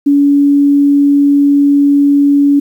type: tone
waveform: sine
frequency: 284.2 Hz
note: C#4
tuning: 43 cents sharp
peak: -5 dBFS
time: 0.06-2.6 s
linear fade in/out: 10 ms
effects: 7-bit